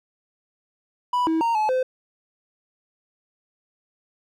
triangle tone with pitch steps, 986 / 323 / 925 / 858 / 514 Hz, B5 / E4 / A#5 / A5 / C5, -3 / -35 / -14 / -44 / -31 cents, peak -17 dBFS, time 1.13-1.83 s, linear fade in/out 5 ms, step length 140 ms, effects none

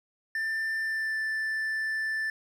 triangle tone with pitch glide, 1783 to 1763.5 Hz, A6 to A6, +22 to +3 cents, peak -26 dBFS, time 0.35-2.3 s, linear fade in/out 2 ms, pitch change -19 cents, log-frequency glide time 0.81-1.18 s, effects none

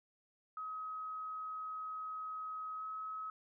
sine tone with pitch glide, 1270 to 1281.1 Hz, D#6 to E6, +35 to -50 cents, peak -40 dBFS, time 0.57-3.3 s, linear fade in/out 2 ms, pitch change +15 cents, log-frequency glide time 2.77-2.83 s, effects none

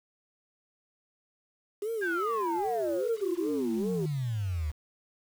sine tone with vibrato, 392 Hz, G4, in tune, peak -29 dBFS, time 1.82-4.06 s, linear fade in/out 5 ms, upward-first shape sine, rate 2.5 Hz, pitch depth 280 cents each way
sine exponential sweep, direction down, 1652 to 72 Hz, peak -28 dBFS, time 2.01-4.72 s, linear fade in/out 20 ms
effects tanh soft clip ceiling -22 dBFS + 8-bit

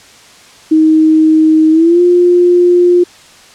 sine tone with pitch glide, 314.8 to 353.4 Hz, D#4 to F4, +20 to +21 cents, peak -4 dBFS, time 0.71-3.04 s, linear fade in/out 10 ms, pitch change +201 cents, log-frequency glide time 1.71-2.01 s, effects white hiss -39 dBFS RMS until 3.54 s + low-pass 7000 Hz 12 dB/octave

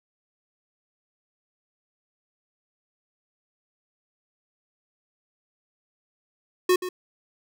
square tone with echo, 364.5 Hz, F#4, 26 cents flat, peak -17 dBFS, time 6.69-6.76 s, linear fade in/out 5 ms, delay 130 ms, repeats 1, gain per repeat -12 dB, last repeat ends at 6.89 s, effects none

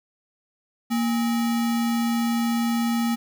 sine tone with sample-and-hold, 233.1 Hz, A#3, in tune, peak -20 dBFS, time 0.9-3.16 s, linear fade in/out 20 ms, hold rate 1050 Hz, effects none

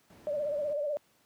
brown noise, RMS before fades -48 dBFS, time 0.1-0.73 s, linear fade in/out 0 ms
sine tone with vibrato, 587.3 Hz, D5, in tune, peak -29 dBFS, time 0.27-0.97 s, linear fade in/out 0 ms, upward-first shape sine, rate 16 Hz, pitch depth 69 cents each way
effects pink hiss -67 dBFS RMS until 1.25 s + high-pass 150 Hz 12 dB/octave

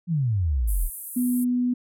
sine exponential sweep, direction down, 181.2 to 34.65 Hz, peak -20 dBFS, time 0.07-0.9 s, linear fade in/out 50 ms
pink band-pass noise, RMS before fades -37 dBFS, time 0.67-1.45 s, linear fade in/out 20 ms, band 9500 to 14000 Hz, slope 48 dB/octave
sine tone, 246.9 Hz, B3, in tune, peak -20 dBFS, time 1.16-1.74 s, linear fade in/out 10 ms
effects none

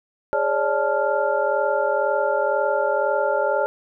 sine tone cluster, 413.2 / 550 / 592 / 871 / 1392 Hz, G#4 / C#5 / D5 / A5 / F6, -9 / -14 / +14 / -18 / -6 cents, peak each -27 / -23 / -23 / -25 / -27 dBFS, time 0.33-3.66 s, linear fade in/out 0 ms, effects none

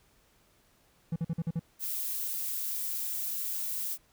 triangle tone bursts, 164.81 Hz, E3, in tune, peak -26 dBFS, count 6, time 1.12-1.595 s, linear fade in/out 5 ms, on 40 ms, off 47 ms
violet noise, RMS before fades -34 dBFS, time 1.79-3.98 s, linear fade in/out 50 ms
effects pink hiss -66 dBFS RMS until 4.12 s

